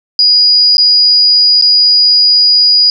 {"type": "tone with dropouts", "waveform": "sine", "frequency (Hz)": 4902, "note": "D#8", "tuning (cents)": -27, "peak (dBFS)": -4, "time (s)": [0.19, 2.9], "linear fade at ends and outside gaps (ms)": 1, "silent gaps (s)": [[0.77, 0.781], [1.613, 1.622]], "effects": []}